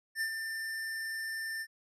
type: tone with ADSR envelope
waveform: square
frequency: 1789 Hz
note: A6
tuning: 28 cents sharp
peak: -30 dBFS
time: 0.15-1.67 s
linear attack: 64 ms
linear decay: 78 ms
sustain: -6 dB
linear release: 57 ms
effects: resampled to 32000 Hz